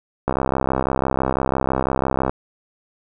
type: click train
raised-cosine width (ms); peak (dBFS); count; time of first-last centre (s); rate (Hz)
1; -5; 134; 0.28-2.295; 66
effects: none